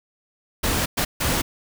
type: noise bursts at uneven times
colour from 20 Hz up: pink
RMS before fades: -22 dBFS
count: 3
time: 0.63-0.86 / 0.97-1.05 / 1.2-1.42 s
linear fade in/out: 10 ms
effects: none